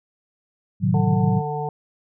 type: chord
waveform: sine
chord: A diminished seventh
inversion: none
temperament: equal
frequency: 110 / 130.81 / 155.56 / 185 Hz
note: A2 / C3 / Eb3 / Gb3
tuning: 0 / 0 / 0 / 0 cents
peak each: -22 / -24 / -23 / -20 dBFS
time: 0.8-1.42 s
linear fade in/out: 50 ms
type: harmonic tone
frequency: 148.6 Hz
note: D3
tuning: 21 cents sharp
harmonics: 1 / 3 / 5 / 6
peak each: -28 / -29 / -29 / -31 dBFS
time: 0.94-1.69 s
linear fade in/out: 2 ms
effects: none